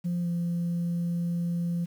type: tone with pitch glide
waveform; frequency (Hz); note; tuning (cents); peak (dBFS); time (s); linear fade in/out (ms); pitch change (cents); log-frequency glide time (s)
sine; 174.61 to 172.01; F3 to F3; 0 to -26; -24; 0.04-1.86; 20; -26; 0.22-0.27
effects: tanh soft clip ceiling -24 dBFS + 9-bit